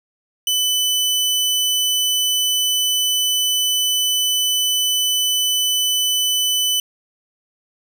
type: tone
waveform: sawtooth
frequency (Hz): 3000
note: F#7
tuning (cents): +23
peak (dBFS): -13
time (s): 0.47-6.8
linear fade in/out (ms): 2
effects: none